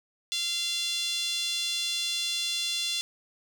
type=tone with high-pass filter; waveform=5% pulse; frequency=690 Hz; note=F5; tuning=21 cents flat; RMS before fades=-30 dBFS; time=0.32-3.01 s; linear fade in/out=0 ms; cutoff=3300 Hz; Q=3.4; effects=10-bit